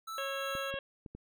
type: tone with tremolo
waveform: square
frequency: 1318.5 Hz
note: E6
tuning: in tune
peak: -39 dBFS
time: 0.07-0.71 s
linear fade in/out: 10 ms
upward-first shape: sine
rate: 2.8 Hz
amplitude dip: 30%
type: harmonic tone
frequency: 548 Hz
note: C#5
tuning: 20 cents flat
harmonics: 1 / 2 / 3 / 4 / 5 / 6 / 7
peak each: -38 / -46 / -42 / -54 / -43 / -45 / -56 dBFS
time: 0.18-0.79 s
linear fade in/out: 2 ms
type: clicks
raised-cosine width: 3 ms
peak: -32 dBFS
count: 4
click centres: 0.552 / 0.741 / 1.062 / 1.15 s
effects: none